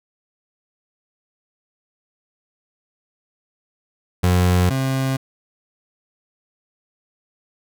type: tone pair in turn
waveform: 30% pulse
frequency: 90 / 133.14 Hz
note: F#2 / C3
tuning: -47 / +31 cents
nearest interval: perfect fifth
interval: 678 cents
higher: second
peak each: -11 / -16 dBFS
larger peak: first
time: 4.23-4.7 / 4.7-5.17 s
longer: neither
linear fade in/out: 10 ms
effects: none